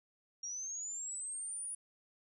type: linear sweep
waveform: sine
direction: up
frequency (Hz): 5600 to 9800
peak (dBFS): -39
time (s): 0.43-1.75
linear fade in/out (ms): 5
effects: none